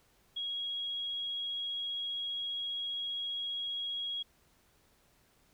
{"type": "tone", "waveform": "sine", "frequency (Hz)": 3305, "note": "G#7", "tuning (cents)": -9, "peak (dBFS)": -34, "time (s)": [0.36, 4.23], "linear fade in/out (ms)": 10, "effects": ["pink hiss -68 dBFS RMS until 5.53 s"]}